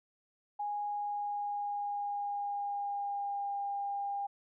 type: tone with pitch glide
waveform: sine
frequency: 825 to 803.8 Hz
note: G#5 to G5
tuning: -12 to +43 cents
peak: -33 dBFS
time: 0.59-4.27 s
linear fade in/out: 10 ms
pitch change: -45 cents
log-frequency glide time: 0.81-3.57 s
effects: none